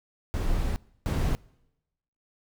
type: noise bursts at uneven times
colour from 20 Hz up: brown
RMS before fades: -26 dBFS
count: 2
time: 0.34-0.76 / 1.06-1.35 s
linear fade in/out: 0 ms
effects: noise-tail reverb RT60 0.9 s tail -24 dB re dry